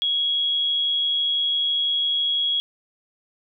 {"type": "tone with amplitude modulation", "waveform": "sine", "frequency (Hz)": 3322, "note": "G#7", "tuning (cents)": 0, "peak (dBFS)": -18, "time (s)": [0.02, 2.6], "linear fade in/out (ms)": 0, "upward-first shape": "sine", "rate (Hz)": 152, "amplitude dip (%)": 30, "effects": []}